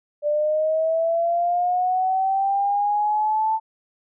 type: linear sweep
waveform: sine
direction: up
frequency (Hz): 587.3 to 887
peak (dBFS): -18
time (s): 0.22-3.6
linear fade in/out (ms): 50
effects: none